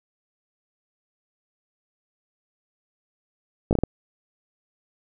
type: slowing click train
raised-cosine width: 2 ms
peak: -7 dBFS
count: 5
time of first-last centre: 3.71-3.836 s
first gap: 18 ms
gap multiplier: 1.39
effects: none